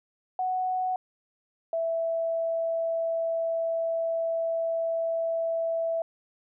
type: tone pair in turn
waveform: sine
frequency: 741 / 660.2 Hz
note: F#5 / E5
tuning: +2 / +2 cents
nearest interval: major second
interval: 200 cents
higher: first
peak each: -25 dBFS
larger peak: neither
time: 0.39-0.96 / 1.73-6.02 s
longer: second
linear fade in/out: 2 ms
effects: none